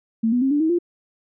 sine tone with pitch steps, 225.2 / 245.6 / 267.8 / 292 / 318.5 / 347.3 Hz, A3 / B3 / C4 / D4 / D#4 / F4, +40 / -9 / +40 / -10 / +41 / -10 cents, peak -16 dBFS, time 0.23-0.788 s, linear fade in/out 10 ms, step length 93 ms, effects none

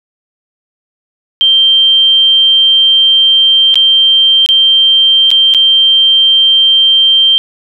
sine tone with dropouts, 3150 Hz, G7, 8 cents sharp, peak -4 dBFS, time 1.41-7.38 s, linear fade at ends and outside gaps 0 ms, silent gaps 3.743-3.756 / 4.462-4.489 / 5.305-5.314 / 5.539-5.547 s, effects none

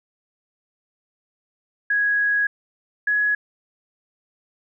sine tone pair in turn, 1661.2 / 1680.5 Hz, G#6 / G#6, 0 / +20 cents, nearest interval unison, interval 20 cents, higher second, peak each -17 dBFS, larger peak neither, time 1.9-2.47 / 3.07-3.35 s, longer first, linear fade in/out 5 ms, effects none

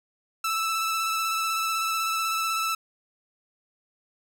sawtooth tone with vibrato, 1318.5 Hz, E6, in tune, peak -21 dBFS, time 0.44-2.75 s, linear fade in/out 5 ms, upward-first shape square, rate 16 Hz, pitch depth 13 cents each way, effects none

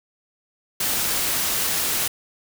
white noise, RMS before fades -23 dBFS, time 0.8-2.08 s, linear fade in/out 5 ms, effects none

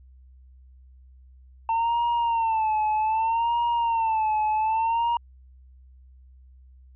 triangle tone with vibrato, 900 Hz, A5, 39 cents sharp, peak -19 dBFS, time 1.69-5.17 s, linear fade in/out 2 ms, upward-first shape sine, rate 0.64 Hz, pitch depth 86 cents each way, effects added 64 Hz sine -48 dBFS peak until 6.95 s + resampled to 8000 Hz

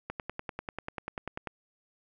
click train, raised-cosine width 0.5 ms, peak -20 dBFS, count 15, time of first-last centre 0.1-1.473 s, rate 10.2 Hz, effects none

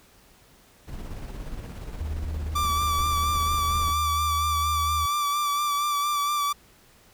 brown noise with tremolo, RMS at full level -34 dBFS, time 0.87-3.94 s, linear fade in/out 20 ms, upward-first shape square, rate 17 Hz, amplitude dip 35%
sine tone with pitch glide, 76.3 to 77.68 Hz, D#2 to D#2, -33 to -2 cents, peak -28 dBFS, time 2-5.06 s, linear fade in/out 5 ms, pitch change +31 cents, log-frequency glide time 2.81-4.37 s
45% pulse tone with vibrato, 1167 Hz, D6, 11 cents flat, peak -23 dBFS, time 2.55-6.53 s, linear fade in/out 10 ms, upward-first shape sine, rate 4.3 Hz, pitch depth 29 cents each way
effects pink hiss -56 dBFS RMS until 7.13 s

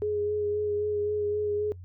sine tone with vibrato, 417.4 Hz, G#4, 9 cents sharp, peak -25 dBFS, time 0.02-1.72 s, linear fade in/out 0 ms, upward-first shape sine, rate 3.8 Hz, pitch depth 18 cents each way, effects noise-tail reverb RT60 0.1 s tail -21 dB re dry + added 90 Hz sine -41 dBFS peak until 1.84 s

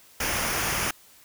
pink noise with comb filter, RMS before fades -27 dBFS, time 0.2-0.91 s, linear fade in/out 5 ms, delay 0.25 ms, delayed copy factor -0.55, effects white hiss -54 dBFS RMS until 1.24 s

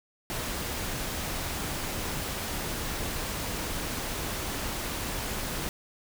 pink noise, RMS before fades -33 dBFS, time 0.3-5.69 s, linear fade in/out 0 ms, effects none

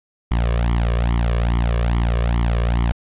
sawtooth tone with flanger, 58.27 Hz, A#1, in tune, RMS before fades -18 dBFS, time 0.31-2.92 s, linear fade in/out 0 ms, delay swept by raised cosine 0.94 to 1.8 ms, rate 2.4 Hz, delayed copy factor +0.9, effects resampled to 8000 Hz + 9-bit

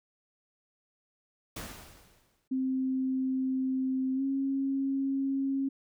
pink noise with exponential decay, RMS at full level -38 dBFS, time 1.56-2.48 s, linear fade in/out 5 ms, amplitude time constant 200 ms
sine tone with pitch glide, 261.6 to 271.6 Hz, C4 to C#4, 0 to -35 cents, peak -27 dBFS, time 2.51-5.69 s, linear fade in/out 10 ms, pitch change +65 cents, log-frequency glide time 4.15-4.22 s
effects none

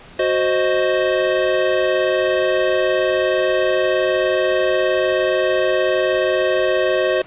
square chord, C diminished, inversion second, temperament equal, 370 / 523.3 / 622.3 Hz, Gb4 / C5 / Eb5, 0 / 0 / 0 cents, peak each -21 / -20 / -20 dBFS, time 0.19-7.22 s, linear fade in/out 5 ms, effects pink hiss -42 dBFS RMS until 7.26 s + resampled to 8000 Hz

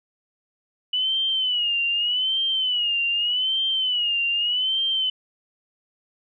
sine tone with vibrato, 2958 Hz, F#7, 1 cent flat, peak -20 dBFS, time 0.93-5.1 s, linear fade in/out 5 ms, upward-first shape sine, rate 0.83 Hz, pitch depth 110 cents each way, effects none

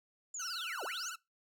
sine linear two-way sweep, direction down then up, 7200 to 330 to 7200 Hz, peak -39 dBFS, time 0.34-1.1 s, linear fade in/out 5 ms, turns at 0.84 s
sawtooth tone with vibrato, 1403 Hz, F6, 8 cents sharp, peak -38 dBFS, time 0.39-1.16 s, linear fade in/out 10 ms, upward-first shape sine, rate 18 Hz, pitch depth 120 cents each way
effects noise-tail reverb RT60 0.2 s tail -21 dB re dry

